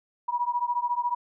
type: beating tone pair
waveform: sine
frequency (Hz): 961 / 975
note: B5 / B5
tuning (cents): -48 / -23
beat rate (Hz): 14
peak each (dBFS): -27 / -28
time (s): 0.28-1.15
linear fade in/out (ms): 10
effects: none